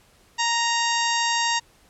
harmonic tone, 932.3 Hz, A#5, in tune, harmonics 1 / 2 / 3 / 4 / 5 / 6 / 7 / 8, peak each -24 / -27 / -29 / -30 / -31 / -32 / -32 / -33 dBFS, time 0.38-1.6 s, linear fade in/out 20 ms, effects pink hiss -57 dBFS RMS until 1.89 s + low-pass 12000 Hz 12 dB/octave

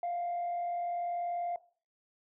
sine tone with frequency modulation, 698.5 Hz, F5, in tune, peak -30 dBFS, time 0.03-1.56 s, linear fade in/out 2 ms, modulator 40.4 Hz, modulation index 0.37, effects noise-tail reverb RT60 0.4 s tail -19 dB re dry + tanh soft clip ceiling -29 dBFS

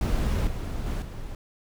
brown noise with level steps, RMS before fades -24 / -31 / -28 / -36 dBFS, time 0.01-1.35 s, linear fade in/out 2 ms, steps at 0.47 / 0.86 / 1.02 s, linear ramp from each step 2 ms, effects none

